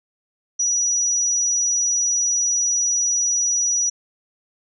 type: tone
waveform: sine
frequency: 5840 Hz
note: F#8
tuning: 24 cents flat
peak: -17 dBFS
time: 0.59-3.9 s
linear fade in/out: 10 ms
effects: none